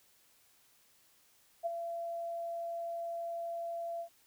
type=tone with ADSR envelope; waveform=sine; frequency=678 Hz; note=E5; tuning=49 cents sharp; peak=-29 dBFS; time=1.63-4.09 s; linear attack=31 ms; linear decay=20 ms; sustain=-7 dB; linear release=88 ms; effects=white hiss -67 dBFS RMS until 4.26 s